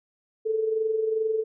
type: tone with amplitude modulation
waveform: sine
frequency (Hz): 440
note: A4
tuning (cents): 0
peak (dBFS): -20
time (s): 0.45-1.44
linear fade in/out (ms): 20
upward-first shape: sine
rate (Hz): 22.5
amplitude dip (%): 55
effects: none